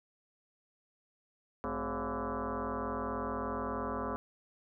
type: tone with frequency modulation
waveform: sine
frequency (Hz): 373.4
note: F#4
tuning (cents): +16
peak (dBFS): -33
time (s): 1.64-4.16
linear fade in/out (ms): 0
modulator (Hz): 158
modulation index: 5.9
effects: none